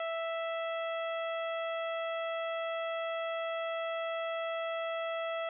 harmonic tone, 659.3 Hz, E5, in tune, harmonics 1 / 2 / 3 / 4 / 5, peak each -34 / -40 / -44 / -46 / -48 dBFS, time 0-5.49 s, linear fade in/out 2 ms, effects none

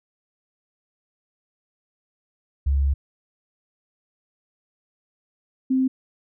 sine tone pair in turn, 69.3 / 261.1 Hz, C#2 / C4, 0 / -3 cents, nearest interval octave + major seventh, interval 2297 cents, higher second, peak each -17 dBFS, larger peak neither, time 2.66-2.94 / 5.7-5.88 s, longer first, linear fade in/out 10 ms, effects none

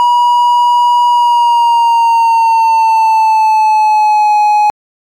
triangle tone with pitch glide, 965 to 840.1 Hz, B5 to G#5, -40 to +20 cents, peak -4 dBFS, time 0-4.7 s, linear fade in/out 0 ms, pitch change -240 cents, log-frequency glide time 1.08-4.37 s, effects AAC 64 kbps

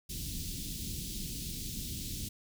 pink band-stop noise, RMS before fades -39 dBFS, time 0.09-2.29 s, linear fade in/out 10 ms, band 280 to 3400 Hz, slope 24 dB/octave, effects none

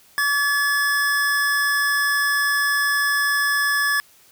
square tone pair together, 1143.5 / 1715 Hz, D6 / A6, -47 / -45 cents, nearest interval perfect fifth, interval 702 cents, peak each -27 / -19 dBFS, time 0.18-4 s, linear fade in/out 0 ms, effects white hiss -53 dBFS RMS until 4.31 s

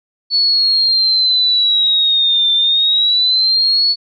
sine linear two-way sweep, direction down then up, 4435 to 3559 to 4435 Hz, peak -10 dBFS, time 0.3-3.96 s, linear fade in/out 50 ms, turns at 2.53 s, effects none

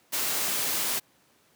white noise, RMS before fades -28 dBFS, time 0.12-1 s, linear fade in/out 20 ms, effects pink hiss -63 dBFS RMS until 1.55 s + high-pass 150 Hz 12 dB/octave

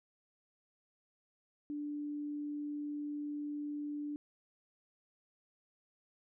sine tone, 293.7 Hz, D4, in tune, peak -37 dBFS, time 1.7-4.16 s, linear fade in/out 0 ms, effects none

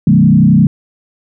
sine tone with frequency modulation, 185 Hz, F#3, in tune, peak -4 dBFS, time 0.07-0.67 s, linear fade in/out 2 ms, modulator 31.3 Hz, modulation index 1.6, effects none

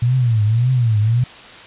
sine tone with vibrato, 116.54 Hz, A#2, in tune, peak -12 dBFS, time 0.02-1.24 s, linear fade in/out 5 ms, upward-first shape triangle, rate 1.8 Hz, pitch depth 210 cents each way, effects white hiss -38 dBFS RMS until 1.66 s + resampled to 8000 Hz

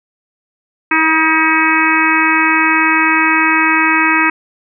harmonic tone with a mistuned harmonic, 319.4 Hz, D#4, 45 cents sharp, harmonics 1 / 3 / 4 / 5 / 6 / 7 / 8, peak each -17 / -17 / -17 / -17 / -17 / -17 / -17 dBFS, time 0.91-4.3 s, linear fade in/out 5 ms, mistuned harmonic 4, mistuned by -23 cents, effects none

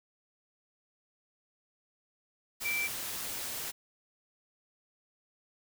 sine tone in noise, 2336 Hz, D7, 10 cents flat, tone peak -30 dBFS, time 2.64-2.88 s, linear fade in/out 20 ms, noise white, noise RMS -38 dBFS, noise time 2.6-3.72 s, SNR +5 dB, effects none

